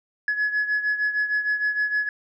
sine beating tone pair, 1693 / 1699.5 Hz, G#6 / G#6, +33 / +39 cents, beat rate 6.5 Hz, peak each -21 / -26 dBFS, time 0.28-2.09 s, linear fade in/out 2 ms, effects tanh soft clip ceiling -17 dBFS

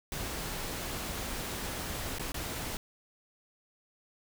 pink noise with dropouts, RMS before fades -37 dBFS, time 0.12-2.77 s, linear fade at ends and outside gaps 1 ms, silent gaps 2.185-2.195 / 2.32-2.343 s, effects none

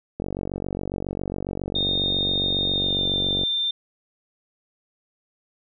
click train, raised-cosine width 2 ms, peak -15 dBFS, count 154, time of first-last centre 0.2-3.435 s, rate 47.3 Hz
sine tone with pitch glide, 3665 to 3585 Hz, A#7 to A7, -30 to +32 cents, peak -21 dBFS, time 1.75-3.71 s, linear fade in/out 5 ms, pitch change -38 cents, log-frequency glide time 2.73-3.1 s
effects none

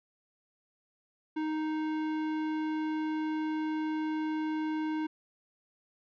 sine tone with tanh clipping, 311.1 Hz, D#4, in tune, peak -32 dBFS, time 1.36-5.07 s, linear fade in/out 10 ms, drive 16 dB, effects none

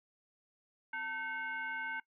sine tone with frequency modulation, 1536 Hz, G6, 36 cents flat, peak -36 dBFS, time 0.93-2 s, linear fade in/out 5 ms, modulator 639 Hz, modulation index 1, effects noise-tail reverb RT60 0.1 s tail -19 dB re dry + high-pass 300 Hz 12 dB/octave

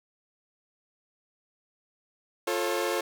sawtooth chord, F augmented, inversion none, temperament equal with one note detuned, 349.2 / 440 / 542.3 Hz, F4 / A4 / C#5, 0 / 0 / -38 cents, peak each -27 dBFS, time 2.47-3.01 s, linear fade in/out 5 ms, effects none

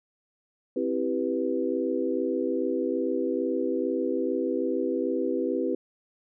sine chord, C major seventh, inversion none, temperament equal with one note detuned, 263 / 329.6 / 392 / 493.9 Hz, C4 / E4 / G4 / B4, +9 / 0 / 0 / 0 cents, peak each -30 dBFS, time 0.76-5.75 s, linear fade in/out 5 ms, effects none

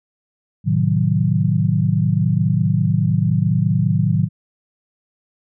sine chord, A diminished seventh, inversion none, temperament equal, 110 / 130.81 / 155.56 / 185 Hz, A2 / C3 / Eb3 / Gb3, 0 / 0 / 0 / 0 cents, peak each -19 / -22 / -18 / -20 dBFS, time 0.64-4.29 s, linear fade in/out 50 ms, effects none

